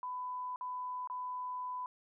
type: tone with dropouts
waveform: sine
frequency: 1000 Hz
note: B5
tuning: 21 cents sharp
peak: -37 dBFS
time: 0.03-1.86 s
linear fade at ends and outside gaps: 1 ms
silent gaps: 0.56-0.61 / 1.074-1.099 s
effects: none